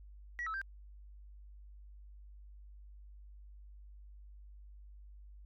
sine tone with pitch steps, 1925 / 1303 / 1577 Hz, B6 / E6 / G6, -45 / -20 / +10 cents, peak -35 dBFS, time 0.39-0.615 s, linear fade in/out 0 ms, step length 75 ms, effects tanh soft clip ceiling -33 dBFS + added 50 Hz sine -51 dBFS peak until 5.45 s

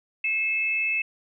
sine tone pair together, 2158 / 2615 Hz, C#7 / E7, -47 / -15 cents, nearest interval minor third, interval 332 cents, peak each -30 / -23 dBFS, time 0.24-1.02 s, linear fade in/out 5 ms, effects none

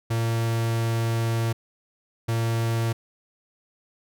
45% pulse tone pair in turn, 114.7 / 114.7 Hz, A#2 / A#2, -28 / -28 cents, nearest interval unison, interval 0 cents, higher neither, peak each -22 dBFS, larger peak neither, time 0.1-1.53 / 2.28-2.93 s, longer first, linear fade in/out 10 ms, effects none

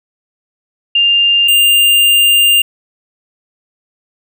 sine / square tone pair in turn, 2800 / 2800 Hz, F7 / F7, +4 / +4 cents, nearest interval unison, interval 0 cents, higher neither, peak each -7 dBFS, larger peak neither, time 0.95-1.48 / 1.48-2.62 s, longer second, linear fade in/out 5 ms, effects none

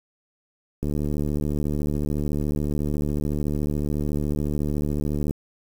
click train, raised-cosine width 3 ms, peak -14 dBFS, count 332, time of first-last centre 0.83-5.309 s, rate 73.9 Hz, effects 7-bit

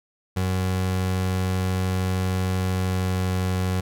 30% pulse tone with pitch glide, 93 to 92.41 Hz, F#2 to F#2, +9 to -2 cents, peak -19 dBFS, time 0.36-3.81 s, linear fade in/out 10 ms, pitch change -11 cents, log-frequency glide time 2.62-3.31 s, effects none

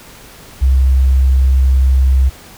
sine tone, 65.8 Hz, C2, 10 cents sharp, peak -7 dBFS, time 0.61-2.3 s, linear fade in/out 20 ms, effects pink hiss -38 dBFS RMS until 2.57 s

